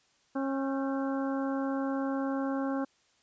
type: harmonic tone with a mistuned harmonic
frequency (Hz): 271.6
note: C#4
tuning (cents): -35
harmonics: 1 / 2 / 3 / 4 / 5 / 6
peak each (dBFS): -30 / -36 / -40 / -42 / -44 / -46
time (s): 0.35-2.85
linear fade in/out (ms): 10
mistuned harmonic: 6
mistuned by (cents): -79
effects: white hiss -68 dBFS RMS until 3.22 s + resampled to 16000 Hz